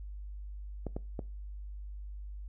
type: clicks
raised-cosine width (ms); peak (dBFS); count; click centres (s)
2; -23; 3; 0.867 / 0.965 / 1.192
effects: noise-tail reverb RT60 0.3 s tail -21 dB re dry + added 50 Hz sine -40 dBFS peak until 2.48 s